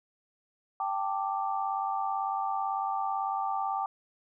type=chord; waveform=sine; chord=G suspended second; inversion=none; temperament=just; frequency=784 / 882 / 1176 Hz; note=G5 / A5 / D6; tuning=0 / +4 / +2 cents; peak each=-31 / -34 / -34 dBFS; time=0.8-3.86 s; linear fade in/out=2 ms; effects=none